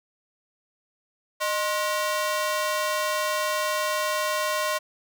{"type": "ring-modulated tone", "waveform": "sawtooth", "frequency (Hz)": 840, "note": "G#5", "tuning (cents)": 19, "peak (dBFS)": -17, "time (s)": [1.4, 4.79], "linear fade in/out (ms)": 20, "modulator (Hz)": 226, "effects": []}